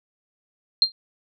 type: tone with exponential decay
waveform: sine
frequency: 4186 Hz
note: C8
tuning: in tune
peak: -9 dBFS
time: 0.82-0.92 s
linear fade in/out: 1 ms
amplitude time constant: 21 ms
effects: none